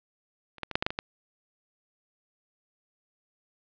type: clicks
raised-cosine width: 0.3 ms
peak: -30 / -15 / -19 / -7 / -10 / -9 / -17 / -13 dBFS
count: 8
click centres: 0.583 / 0.633 / 0.713 / 0.755 / 0.825 / 0.865 / 0.905 / 0.989 s
effects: resampled to 11025 Hz + 8-bit